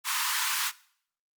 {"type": "high-pass noise", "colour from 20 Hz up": "pink", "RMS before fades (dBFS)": -29, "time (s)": [0.04, 0.72], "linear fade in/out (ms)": 50, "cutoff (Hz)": 910, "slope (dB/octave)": 96, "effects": ["noise-tail reverb RT60 0.6 s tail -20 dB re dry", "Opus 48 kbps"]}